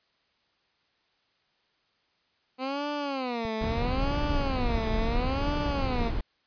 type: tone with vibrato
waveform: 15% pulse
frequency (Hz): 253.8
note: B3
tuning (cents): +47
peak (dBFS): -23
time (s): 2.58-6.12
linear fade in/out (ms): 50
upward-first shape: sine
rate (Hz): 0.75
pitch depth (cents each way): 250
type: clicks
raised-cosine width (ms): 5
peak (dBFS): -26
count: 2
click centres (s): 3.452 / 3.744
type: noise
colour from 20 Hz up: brown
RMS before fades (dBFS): -29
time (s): 3.61-6.21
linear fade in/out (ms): 5
effects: white hiss -70 dBFS RMS until 6.46 s + resampled to 11025 Hz